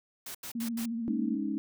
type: noise bursts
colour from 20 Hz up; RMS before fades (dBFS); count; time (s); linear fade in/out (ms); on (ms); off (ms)
white; -41; 4; 0.26-0.858; 5; 88; 82
type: tone with vibrato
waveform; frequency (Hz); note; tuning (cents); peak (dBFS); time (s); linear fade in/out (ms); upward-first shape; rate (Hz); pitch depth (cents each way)
sine; 230.7; A#3; -18; -31; 0.55-1.36; 5; sine; 14; 48
type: chord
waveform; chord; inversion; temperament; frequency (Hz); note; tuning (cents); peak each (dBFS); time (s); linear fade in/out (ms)
sine; Ab suspended fourth; none; just; 207.7 / 276.9 / 311.5; Ab3 / Db4 / Eb4; 0 / -2 / +2; -34; 1.08-1.58; 0
effects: none